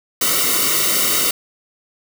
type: noise with comb filter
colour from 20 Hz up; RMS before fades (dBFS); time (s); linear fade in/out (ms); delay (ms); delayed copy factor
white; -17; 0.21-1.31; 5; 1.2; -0.95
effects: none